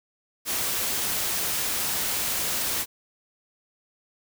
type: noise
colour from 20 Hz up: white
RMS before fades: -27 dBFS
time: 0.45-2.86 s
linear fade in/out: 50 ms
effects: none